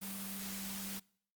sine tone in noise, 195.4 Hz, G3, 5 cents flat, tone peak -45 dBFS, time 0.01-1 s, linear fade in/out 20 ms, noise white, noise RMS -44 dBFS, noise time 0.01-1 s, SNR -4 dB, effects noise-tail reverb RT60 0.6 s tail -24 dB re dry + Opus 32 kbps

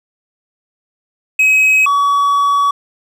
triangle tone pair in turn, 2545 / 1133.7 Hz, D#7 / C#6, +39 / +39 cents, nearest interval octave + major second, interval 1400 cents, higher first, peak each -6 / -8 dBFS, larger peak first, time 1.39-1.86 / 1.86-2.71 s, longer second, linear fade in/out 5 ms, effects none

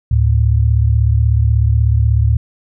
sine tone pair together, 73.62 / 110 Hz, D2 / A2, +5 / 0 cents, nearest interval perfect fifth, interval 695 cents, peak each -12 dBFS, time 0.11-2.37 s, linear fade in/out 5 ms, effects none

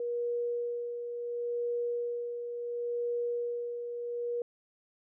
sine tone with tremolo, 478.1 Hz, A#4, 44 cents sharp, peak -29 dBFS, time 0-4.42 s, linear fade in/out 2 ms, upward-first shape sine, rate 0.71 Hz, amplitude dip 50%, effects none

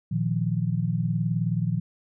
sine chord, Bb suspended fourth, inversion none, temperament equal, 116.54 / 155.56 / 174.61 Hz, Bb2 / Eb3 / F3, 0 / 0 / 0 cents, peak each -27 dBFS, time 0.11-1.8 s, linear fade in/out 10 ms, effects none

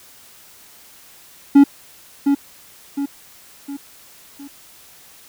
triangle tone with echo, 280.9 Hz, C#4, 23 cents sharp, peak -3 dBFS, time 1.55-1.64 s, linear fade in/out 10 ms, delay 710 ms, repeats 4, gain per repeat -7 dB, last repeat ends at 4.48 s, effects white hiss -46 dBFS RMS until 5.28 s

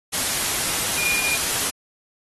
sine tone in noise, 2424 Hz, D#7, 46 cents flat, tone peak -22 dBFS, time 0.97-1.37 s, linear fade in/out 20 ms, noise white, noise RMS -23 dBFS, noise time 0.12-1.71 s, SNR -2 dB, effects AAC 32 kbps

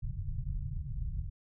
pink low-pass noise, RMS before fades -36 dBFS, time 0.02-1.3 s, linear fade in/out 10 ms, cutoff 150 Hz, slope 48 dB/octave, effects none

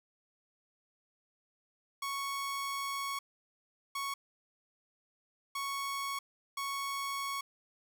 sawtooth tone bursts at uneven times, 1108.7 Hz, C#6, in tune, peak -31 dBFS, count 4, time 2.02-3.19 / 3.95-4.14 / 5.55-6.19 / 6.57-7.41 s, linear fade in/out 5 ms, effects none

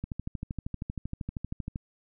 click train, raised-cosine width 5 ms, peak -21 dBFS, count 23, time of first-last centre 0.04-1.759 s, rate 12.8 Hz, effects none

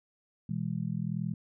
sine chord, E major, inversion second, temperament just, 123.61 / 164.81 / 206 Hz, B2 / E3 / G#3, +2 / 0 / -14 cents, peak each -36 / -33 / -36 dBFS, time 0.49-1.34 s, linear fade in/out 5 ms, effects none

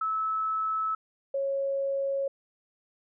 sine tone pair in turn, 1302 / 549.5 Hz, E6 / C#5, -22 / -15 cents, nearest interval octave + minor third, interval 1493 cents, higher first, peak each -26 dBFS, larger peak neither, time 0.01-0.95 / 1.34-2.28 s, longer neither, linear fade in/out 5 ms, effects none

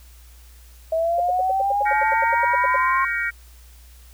sine linear sweep, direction up, 641 to 1074 Hz, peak -18 dBFS, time 0.92-3.05 s, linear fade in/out 5 ms
sine tone bursts, 554.4 Hz, C#5, in tune, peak -22 dBFS, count 16, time 1.18-2.762 s, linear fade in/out 5 ms, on 22 ms, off 82 ms
sine chord, G half-diminished seventh, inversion third, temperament just, 1411.2 / 1568 / 1881.6 / 2258 Hz, F6 / G6 / Bb6 / Db7, +18 / 0 / +16 / +31 cents, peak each -27 / -29 / -25 / -27 dBFS, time 1.85-3.31 s, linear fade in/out 20 ms
effects added 60 Hz sine -44 dBFS peak until 4.13 s + white hiss -53 dBFS RMS until 4.13 s

